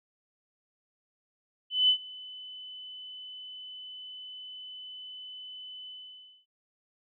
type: tone with ADSR envelope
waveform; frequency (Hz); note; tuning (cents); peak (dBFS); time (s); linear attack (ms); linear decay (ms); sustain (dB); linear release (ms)
sine; 3013; F#7; +31; -18; 1.7-6.46; 190; 84; -23; 580
effects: none